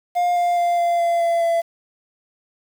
triangle tone with pitch steps, 707 / 701.3 / 695.7 / 690.1 / 684.5 / 679 / 673.5 Hz, F5 / F5 / F5 / F5 / F5 / F5 / E5, +21 / +7 / -7 / -21 / -35 / -49 / +37 cents, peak -14 dBFS, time 0.15-1.62 s, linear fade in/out 20 ms, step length 210 ms, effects 7-bit

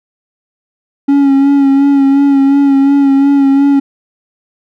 triangle tone with vibrato, 277.2 Hz, C#4, in tune, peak -3 dBFS, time 1.08-3.8 s, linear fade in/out 10 ms, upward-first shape sine, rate 2.8 Hz, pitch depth 31 cents each way, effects none

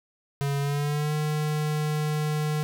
square tone with pitch glide, 140.8 to 151.78 Hz, C#3 to D#3, +27 to -43 cents, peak -25 dBFS, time 0.41-2.63 s, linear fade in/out 0 ms, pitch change +130 cents, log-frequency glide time 0.6-1.14 s, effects none

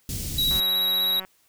pink band-stop noise, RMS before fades -30 dBFS, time 0.09-0.6 s, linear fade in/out 2 ms, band 220 to 5000 Hz, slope 12 dB/octave
square tone with vibrato, 3865 Hz, B7, 38 cents flat, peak -21 dBFS, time 0.38-1.2 s, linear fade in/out 5 ms, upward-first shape sine, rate 16 Hz, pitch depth 24 cents each way
click train, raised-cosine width 0.5 ms, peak -24 dBFS, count 140, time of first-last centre 0.51-1.249 s, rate 188 Hz
effects white hiss -63 dBFS RMS until 1.48 s

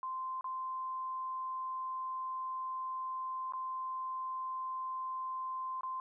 sine tone with dropouts, 1040 Hz, C6, 11 cents flat, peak -36 dBFS, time 0.03-6 s, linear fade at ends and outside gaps 1 ms, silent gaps 0.41-0.443 / 3.523-3.535 / 5.809-5.833 s, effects none

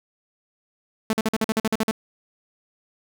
sawtooth tone bursts, 220 Hz, A3, in tune, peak -15 dBFS, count 11, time 1.1-1.911 s, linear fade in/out 2 ms, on 31 ms, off 47 ms, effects none

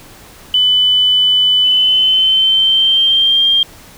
sine tone with pitch glide, 3000 to 3197 Hz, F#7 to G7, +23 to +33 cents, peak -8 dBFS, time 0.54-3.63 s, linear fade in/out 2 ms, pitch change +110 cents, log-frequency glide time 1.62-3.45 s, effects pink hiss -39 dBFS RMS until 3.97 s

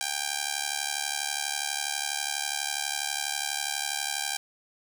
5% pulse tone with amplitude modulation, 792 Hz, G5, 18 cents sharp, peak -13 dBFS, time 0.01-4.37 s, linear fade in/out 0 ms, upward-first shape sine, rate 72.2 Hz, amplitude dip 90%, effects none

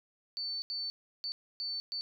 sine tone bursts at uneven times, 4501 Hz, C#8, 26 cents sharp, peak -34 dBFS, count 5, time 0.37-0.62 / 0.7-0.9 / 1.24-1.32 / 1.6-1.8 / 1.92-2.01 s, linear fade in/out 0 ms, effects none

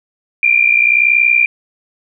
sine tone pair together, 2357 / 2418 Hz, D7 / D7, +6 / +50 cents, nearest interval unison, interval 44 cents, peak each -11 dBFS, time 0.43-1.46 s, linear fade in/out 2 ms, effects none

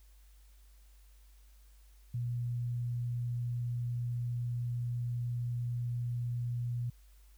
sine tone, 120.6 Hz, B2, 41 cents flat, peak -32 dBFS, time 2.14-6.9 s, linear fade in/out 5 ms, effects added 50 Hz sine -56 dBFS peak until 7.37 s + white hiss -69 dBFS RMS until 7.37 s

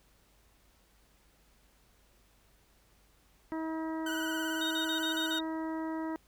harmonic tone, 320 Hz, D#4, 49 cents sharp, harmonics 1 / 2 / 3 / 4 / 5 / 6, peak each -34 / -43 / -42 / -49 / -52 / -51 dBFS, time 3.52-6.16 s, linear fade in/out 0 ms
30% pulse tone with vibrato, 1495 Hz, F#6, 17 cents sharp, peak -33 dBFS, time 4.06-5.39 s, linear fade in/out 5 ms, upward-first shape sine, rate 18 Hz, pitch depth 48 cents each way
sine tone bursts, 3721 Hz, A#7, 4 cents flat, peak -33 dBFS, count 6, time 4.61-5.404 s, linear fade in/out 5 ms, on 99 ms, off 40 ms
effects added 50 Hz sine -67 dBFS peak until 6.27 s + pink hiss -67 dBFS RMS until 6.27 s

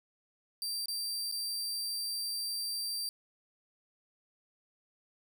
sawtooth tone with dropouts, 4697 Hz, D8, 1 cent flat, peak -31 dBFS, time 0.62-3.09 s, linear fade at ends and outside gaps 1 ms, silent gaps 0.858-0.883 / 1.315-1.323 s, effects 12-bit

